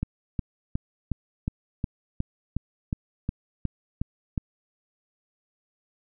click train, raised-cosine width 5 ms, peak -14 dBFS, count 13, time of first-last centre 0.03-4.378 s, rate 2.76 Hz, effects none

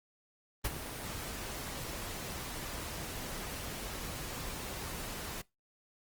pink noise with ADSR envelope, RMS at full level -31 dBFS, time 0.64-5.42 s, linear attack 13 ms, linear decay 30 ms, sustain -10 dB, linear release 10 ms, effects noise-tail reverb RT60 0.2 s tail -22 dB re dry + Opus 24 kbps

